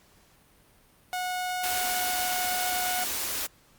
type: tone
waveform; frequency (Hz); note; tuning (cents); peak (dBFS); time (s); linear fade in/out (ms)
sawtooth; 730; F#5; -24; -25; 1.13-3.04; 0
type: band-stop noise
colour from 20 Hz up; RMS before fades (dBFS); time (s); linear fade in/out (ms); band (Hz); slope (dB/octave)
white; -31; 1.63-3.47; 10; 100 to 200; 96
effects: pink hiss -60 dBFS RMS until 3.78 s + Opus 48 kbps

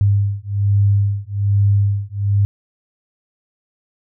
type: beating tone pair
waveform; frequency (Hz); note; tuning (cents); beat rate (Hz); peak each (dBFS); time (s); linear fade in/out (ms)
sine; 100.2 / 101.4; G2 / G#2; +38 / -41; 1.2; -16; 0.01-2.45; 0
effects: none

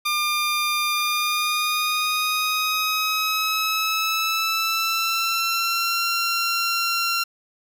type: tone with pitch glide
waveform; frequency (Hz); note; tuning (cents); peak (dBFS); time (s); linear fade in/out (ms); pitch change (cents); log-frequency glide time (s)
15% pulse; 1200 to 1370.5; D6 to F6; +37 to -33; -14; 0.05-7.24; 10; +230; 0.89-6.04
effects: none

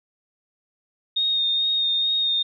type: tone with vibrato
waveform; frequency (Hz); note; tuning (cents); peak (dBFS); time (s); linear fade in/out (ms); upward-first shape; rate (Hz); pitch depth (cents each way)
sine; 3694; A#7; -16; -19; 1.16-2.43; 10; sine; 2.3; 18
effects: none

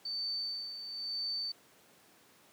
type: tone with tremolo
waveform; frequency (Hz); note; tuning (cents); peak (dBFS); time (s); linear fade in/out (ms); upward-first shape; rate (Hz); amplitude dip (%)
sine; 4553; C#8; +45; -33; 0.05-1.52; 5; sine; 1; 60
effects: pink hiss -62 dBFS RMS until 2.52 s + high-pass 200 Hz 12 dB/octave

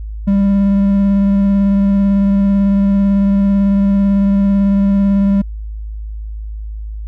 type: tone with vibrato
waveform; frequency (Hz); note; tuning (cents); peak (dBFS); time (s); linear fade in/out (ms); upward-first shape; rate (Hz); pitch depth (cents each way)
triangle; 198.4; G3; +21; -7; 0.27-5.42; 10; triangle; 18; 17
effects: added 53 Hz sine -22 dBFS peak until 7.07 s

